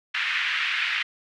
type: band-pass noise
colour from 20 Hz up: white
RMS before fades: -26 dBFS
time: 0.14-1.03 s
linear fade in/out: 10 ms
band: 1600 to 2700 Hz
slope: 24 dB/octave
effects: none